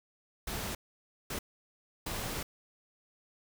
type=noise bursts at uneven times; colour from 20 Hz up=pink; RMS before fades=-37 dBFS; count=3; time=0.47-0.75 / 1.3-1.39 / 2.06-2.43 s; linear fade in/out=5 ms; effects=none